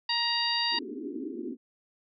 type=harmonic tone; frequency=941 Hz; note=A#5; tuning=16 cents sharp; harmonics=1 / 2 / 3 / 4 / 5; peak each=-33 / -34 / -33 / -33 / -29 dBFS; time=0.09-0.79 s; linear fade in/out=5 ms
type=band-pass noise; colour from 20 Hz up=pink; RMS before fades=-37 dBFS; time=0.71-1.57 s; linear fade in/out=50 ms; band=230 to 410 Hz; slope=96 dB/octave
effects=none

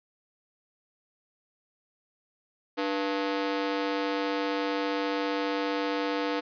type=ring-modulated tone; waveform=sawtooth; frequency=392.9 Hz; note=G4; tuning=4 cents sharp; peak=-20 dBFS; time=2.77-6.41 s; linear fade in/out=20 ms; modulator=95.4 Hz; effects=resampled to 11025 Hz + 10-bit

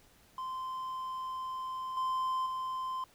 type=tone with level steps; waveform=triangle; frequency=1037 Hz; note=C6; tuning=16 cents flat; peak=-34 / -28 / -32 dBFS; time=0.38-3.04 s; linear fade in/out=2 ms; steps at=1.97 / 2.46 s; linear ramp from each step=2 ms; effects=pink hiss -63 dBFS RMS until 3.14 s

